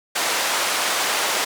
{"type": "band-pass noise", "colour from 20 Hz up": "pink", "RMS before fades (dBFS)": -22, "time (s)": [0.15, 1.45], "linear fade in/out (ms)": 10, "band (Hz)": [650, 10000], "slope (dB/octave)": 12, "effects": []}